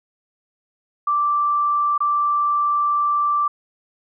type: tone with dropouts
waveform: sine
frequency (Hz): 1172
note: D6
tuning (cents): -4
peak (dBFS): -16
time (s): 1.07-3.48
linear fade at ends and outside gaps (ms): 5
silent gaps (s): 1.979-2.004
effects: none